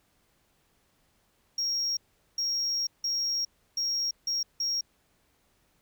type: tone bursts at uneven times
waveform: sine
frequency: 5588 Hz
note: F8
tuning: in tune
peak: -24 dBFS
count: 6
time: 1.58-1.97 / 2.38-2.87 / 3.04-3.45 / 3.77-4.11 / 4.27-4.43 / 4.6-4.81 s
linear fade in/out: 5 ms
effects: tanh soft clip ceiling -25 dBFS + pink hiss -69 dBFS RMS until 5.81 s